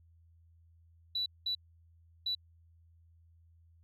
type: tone bursts at uneven times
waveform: sine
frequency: 3951 Hz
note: B7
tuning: in tune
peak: -30 dBFS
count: 3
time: 1.15-1.26 / 1.46-1.55 / 2.26-2.35 s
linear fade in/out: 5 ms
effects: tanh soft clip ceiling -26 dBFS + added 83 Hz sine -60 dBFS peak until 3.83 s